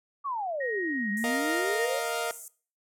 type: exponential two-way sweep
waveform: sine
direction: down then up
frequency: 1174.7 to 199.2 to 573 Hz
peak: -29 dBFS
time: 0.24-2 s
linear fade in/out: 20 ms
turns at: 1.11 s
type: tone with pitch glide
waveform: sine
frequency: 1877 to 1858.7 Hz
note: A#6 to A#6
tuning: +11 to -6 cents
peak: -32 dBFS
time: 0.6-1.86 s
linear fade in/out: 10 ms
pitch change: -17 cents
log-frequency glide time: 1.25-1.74 s
type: high-pass noise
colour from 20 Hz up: white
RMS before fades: -39 dBFS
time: 1.17-2.48 s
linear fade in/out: 0 ms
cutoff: 6700 Hz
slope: 48 dB/octave
type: chord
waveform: sawtooth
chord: Bb suspended fourth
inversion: none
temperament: equal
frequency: 466.2 / 622.3 / 698.5 Hz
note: Bb4 / Eb5 / F5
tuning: 0 / 0 / 0 cents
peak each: -29 / -31 / -29 dBFS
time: 1.24-2.31 s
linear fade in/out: 0 ms
effects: noise-tail reverb RT60 0.4 s tail -19 dB re dry + low-pass 11000 Hz 12 dB/octave